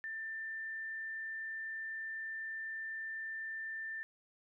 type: tone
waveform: sine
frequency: 1784 Hz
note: A6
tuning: 23 cents sharp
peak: -39 dBFS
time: 0.04-4.03 s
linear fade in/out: 0 ms
effects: none